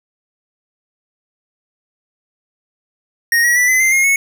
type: tone with pitch steps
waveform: square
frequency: 1864 / 1916.4 / 1970.3 / 2026 / 2083 / 2141 / 2201 Hz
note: A#6 / A#6 / B6 / B6 / C7 / C7 / C#7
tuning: -1 / +47 / -5 / +44 / -8 / +39 / -13 cents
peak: -11 dBFS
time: 3.32-4.16 s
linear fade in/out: 2 ms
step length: 120 ms
effects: none